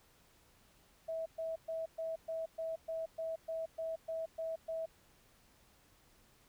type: tone bursts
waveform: sine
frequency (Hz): 650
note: E5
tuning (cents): -24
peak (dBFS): -36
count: 13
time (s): 1.08-4.86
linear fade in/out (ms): 10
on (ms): 180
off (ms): 120
effects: pink hiss -67 dBFS RMS until 6.48 s

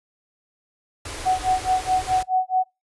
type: band-stop noise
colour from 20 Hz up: pink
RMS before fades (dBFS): -33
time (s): 1.05-2.23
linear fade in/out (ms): 5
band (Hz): 120 to 280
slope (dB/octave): 48
type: tone with tremolo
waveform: sine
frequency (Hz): 745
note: F#5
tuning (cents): +12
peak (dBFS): -15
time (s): 1.25-2.64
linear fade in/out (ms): 20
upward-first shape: sine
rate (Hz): 4.7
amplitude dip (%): 100
effects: noise-tail reverb RT60 0.2 s tail -24 dB re dry + resampled to 24000 Hz

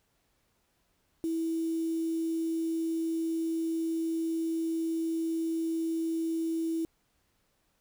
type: tone with quantisation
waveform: sine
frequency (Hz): 327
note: E4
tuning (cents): -14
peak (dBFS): -28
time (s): 1.24-6.85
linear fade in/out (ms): 0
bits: 8
effects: pink hiss -73 dBFS RMS until 7.8 s

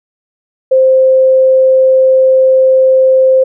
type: tone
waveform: sine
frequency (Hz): 523.3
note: C5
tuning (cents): 0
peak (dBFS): -4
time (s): 0.71-3.44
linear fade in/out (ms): 10
effects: none

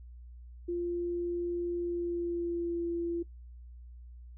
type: tone with pitch glide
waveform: sine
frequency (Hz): 347.5 to 340.7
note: F4 to F4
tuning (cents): -9 to -43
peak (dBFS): -30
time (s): 0.68-3.23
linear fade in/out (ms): 10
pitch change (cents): -34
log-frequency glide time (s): 1.76-2.86
effects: noise-tail reverb RT60 0.1 s tail -19 dB re dry + added 60 Hz sine -46 dBFS peak until 4.37 s

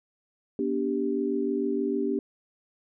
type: tone cluster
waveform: sine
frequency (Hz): 242.2 / 288.7 / 391.8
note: B3 / D4 / G4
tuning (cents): -34 / -30 / -1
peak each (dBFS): -30 / -29 / -28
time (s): 0.59-2.19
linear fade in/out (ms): 2
effects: none

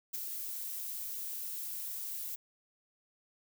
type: noise with ADSR envelope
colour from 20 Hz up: violet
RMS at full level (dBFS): -35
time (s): 0.13-2.36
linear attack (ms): 15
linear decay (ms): 20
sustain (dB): -5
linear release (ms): 12
effects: none

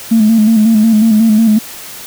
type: tone with vibrato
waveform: sine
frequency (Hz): 219.7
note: A3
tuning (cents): -2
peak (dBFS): -4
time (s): 0.11-1.59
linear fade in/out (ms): 10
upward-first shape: square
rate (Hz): 5.5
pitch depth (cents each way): 51
effects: tanh soft clip ceiling -1 dBFS + white hiss -29 dBFS RMS until 2.06 s

